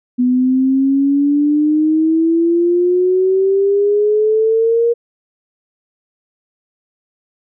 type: exponential sweep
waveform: sine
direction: up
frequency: 246.8 to 472.8 Hz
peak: -10 dBFS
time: 0.18-4.94 s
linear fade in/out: 20 ms
effects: none